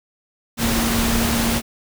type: tone in noise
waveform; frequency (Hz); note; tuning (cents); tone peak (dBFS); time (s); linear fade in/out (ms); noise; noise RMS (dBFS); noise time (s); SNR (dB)
sine; 230.7; A#3; -18; -21; 0.57-1.62; 50; pink; -21; 0.57-1.62; -3
effects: none